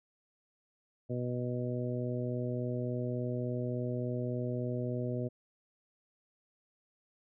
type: harmonic tone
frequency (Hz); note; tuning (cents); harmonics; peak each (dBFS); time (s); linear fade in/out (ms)
123.47; B2; 0; 1 / 2 / 3 / 4 / 5; -35 / -38 / -40 / -41 / -42; 1.09-5.29; 20
effects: none